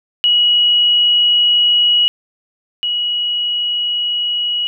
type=tone pair in turn; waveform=sine; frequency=2913 / 2913 Hz; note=F#7 / F#7; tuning=-28 / -28 cents; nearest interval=unison; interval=0 cents; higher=neither; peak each=-9 / -15 dBFS; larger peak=first; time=0.24-2.08 / 2.83-4.67 s; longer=neither; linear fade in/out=0 ms; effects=none